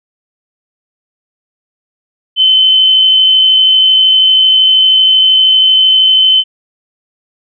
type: tone with amplitude modulation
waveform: sine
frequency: 3059 Hz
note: G7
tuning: 43 cents flat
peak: -3 dBFS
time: 2.36-6.44 s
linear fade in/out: 50 ms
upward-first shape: sine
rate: 52.8 Hz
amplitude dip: 25%
effects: none